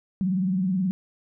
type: tone with vibrato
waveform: sine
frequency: 186.5 Hz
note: F#3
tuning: 14 cents sharp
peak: -21 dBFS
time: 0.21-0.91 s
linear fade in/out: 0 ms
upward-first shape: triangle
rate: 19 Hz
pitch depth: 130 cents each way
effects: none